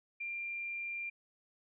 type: tone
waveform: sine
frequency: 2383 Hz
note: D7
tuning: 25 cents sharp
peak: -37 dBFS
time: 0.2-1.1 s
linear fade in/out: 10 ms
effects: none